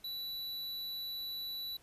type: tone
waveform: square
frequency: 3950 Hz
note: B7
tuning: in tune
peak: -39 dBFS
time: 0.04-1.77 s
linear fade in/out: 5 ms
effects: pink hiss -64 dBFS RMS until 1.82 s + resampled to 32000 Hz